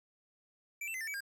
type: tone with pitch steps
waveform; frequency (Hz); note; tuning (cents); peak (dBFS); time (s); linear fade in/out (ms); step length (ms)
square; 2332 / 2672 / 2050 / 1790 / 2282 / 1611; D7 / E7 / C7 / A6 / C#7 / G6; -13 / +23 / -36 / +29 / +50 / +47; -38; 0.81-1.206; 5; 66
effects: none